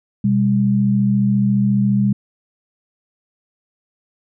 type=tone pair together; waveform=sine; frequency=126.75 / 201.2 Hz; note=B2 / G3; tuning=+45 / +45 cents; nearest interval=minor sixth; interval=800 cents; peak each=-18 / -14 dBFS; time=0.24-2.13 s; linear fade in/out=5 ms; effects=none